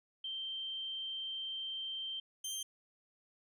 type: tone pair in turn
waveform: sine / 20% pulse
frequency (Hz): 3136 / 3148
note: G7 / G7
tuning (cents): 0 / +7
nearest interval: unison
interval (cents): 7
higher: second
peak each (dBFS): -38 / -33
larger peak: second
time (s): 0.24-2.2 / 2.44-2.63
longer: first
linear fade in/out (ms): 5
effects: none